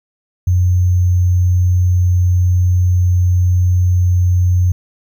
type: tone with sample-and-hold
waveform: sine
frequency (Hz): 89.9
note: F#2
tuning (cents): -49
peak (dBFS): -9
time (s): 0.47-4.72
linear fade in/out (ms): 5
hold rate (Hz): 6300
effects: none